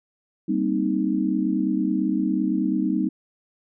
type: chord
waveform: sine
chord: C minor seventh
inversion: second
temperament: equal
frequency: 196 / 233.1 / 261.6 / 311.1 Hz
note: G3 / Bb3 / C4 / Eb4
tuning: 0 / 0 / 0 / 0 cents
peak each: -25 / -28 / -26 / -24 dBFS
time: 0.48-3.09 s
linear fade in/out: 10 ms
effects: none